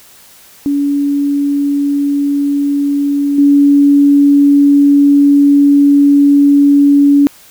sine tone with level steps, 284.3 Hz, C#4, 44 cents sharp, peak -10 / -4 dBFS, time 0.66-7.27 s, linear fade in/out 0 ms, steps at 3.38 s, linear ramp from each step 5 ms, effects white hiss -41 dBFS RMS until 7.5 s

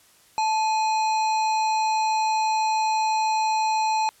harmonic tone with a mistuned harmonic, 830.6 Hz, G#5, in tune, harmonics 1 / 3 / 5 / 7 / 9, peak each -20 / -33 / -35 / -41 / -39 dBFS, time 0.38-4.09 s, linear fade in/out 0 ms, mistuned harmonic 1, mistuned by +88 cents, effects white hiss -56 dBFS RMS until 4.2 s + low-pass 12000 Hz 12 dB/octave

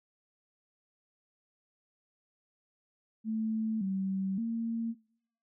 sine tone with pitch steps, 220.3 / 192 / 228.9 Hz, A3 / G3 / A#3, +2 / -36 / -31 cents, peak -30 dBFS, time 3.24-4.95 s, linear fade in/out 50 ms, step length 570 ms, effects noise-tail reverb RT60 0.7 s tail -24 dB re dry

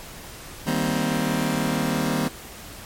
sawtooth chord, C minor seventh, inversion first, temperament just, 156.98 / 196.22 / 235.5 / 261.6 Hz, Eb3 / G3 / Bb3 / C4, +16 / +2 / +18 / 0 cents, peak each -23 / -24 / -22 / -23 dBFS, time 0.66-2.29 s, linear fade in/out 20 ms, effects pink hiss -40 dBFS RMS until 2.85 s + MP3 64 kbps

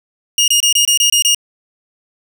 20% pulse tone bursts, 2850 Hz, F7, 34 cents sharp, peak -5 dBFS, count 8, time 0.38-1.347 s, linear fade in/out 2 ms, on 99 ms, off 25 ms, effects none

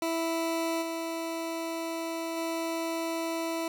20% pulse tone with level steps, 329.6 Hz, E4, in tune, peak -23 / -27 / -25 dBFS, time 0.02-3.68 s, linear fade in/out 2 ms, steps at 0.81 / 2.36 s, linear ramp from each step 20 ms, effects none

